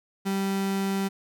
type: tone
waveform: 35% pulse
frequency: 195 Hz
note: G3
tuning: 9 cents flat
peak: -23 dBFS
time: 0.25-1.09 s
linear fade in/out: 20 ms
effects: none